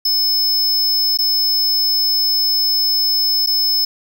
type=tone with dropouts; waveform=square; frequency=5220 Hz; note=E8; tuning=18 cents flat; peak=-14 dBFS; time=0.05-3.85 s; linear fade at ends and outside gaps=5 ms; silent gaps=1.174-1.187 / 3.463-3.471 s; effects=none